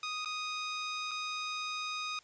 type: tone with dropouts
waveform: 15% pulse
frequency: 1244.5 Hz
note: D#6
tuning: in tune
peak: -29 dBFS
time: 0.03-2.19 s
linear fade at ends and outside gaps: 2 ms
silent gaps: 0.248-0.257 / 1.111-1.114 s
effects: white hiss -62 dBFS RMS until 2.23 s + resampled to 16000 Hz